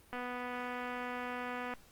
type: click train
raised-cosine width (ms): 0.5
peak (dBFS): -26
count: 398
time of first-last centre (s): 0.13-1.737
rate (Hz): 247
effects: pink hiss -62 dBFS RMS until 1.91 s + Opus 32 kbps